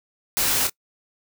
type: noise with echo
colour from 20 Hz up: white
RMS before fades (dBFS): -22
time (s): 0.37-0.67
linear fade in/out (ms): 0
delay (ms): 26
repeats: 1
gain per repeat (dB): -7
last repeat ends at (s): 0.696
effects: noise-tail reverb RT60 0.1 s tail -24 dB re dry